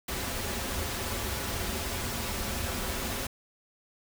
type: noise with comb filter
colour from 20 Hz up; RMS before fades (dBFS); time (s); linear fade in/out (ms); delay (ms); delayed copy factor
pink; -33; 0.08-3.27; 5; 6.5; -0.5
effects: none